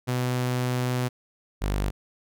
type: tone pair in turn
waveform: sawtooth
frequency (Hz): 125.2 / 49.56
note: B2 / G1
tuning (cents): +24 / +20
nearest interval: octave + major third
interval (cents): 1604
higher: first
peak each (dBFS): -20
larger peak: neither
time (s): 0.07-1.09 / 1.61-1.91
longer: first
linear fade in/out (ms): 20
effects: none